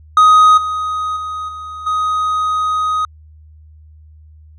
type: tone with level steps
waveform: triangle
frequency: 1253 Hz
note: D#6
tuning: 12 cents sharp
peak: -3 / -15 / -19 / -24 / -12 dBFS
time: 0.17-3.05 s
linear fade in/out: 2 ms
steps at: 0.57 / 1.16 / 1.48 / 1.86 s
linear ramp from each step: 10 ms
effects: added 77 Hz sine -39 dBFS peak until 4.58 s + resampled to 22050 Hz